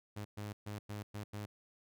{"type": "tone bursts at uneven times", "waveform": "sawtooth", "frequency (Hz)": 103.83, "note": "G#2", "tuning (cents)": 0, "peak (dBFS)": -37, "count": 6, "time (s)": [[0.16, 0.25], [0.37, 0.53], [0.66, 0.79], [0.89, 1.03], [1.14, 1.24], [1.33, 1.46]], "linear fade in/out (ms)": 10, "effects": []}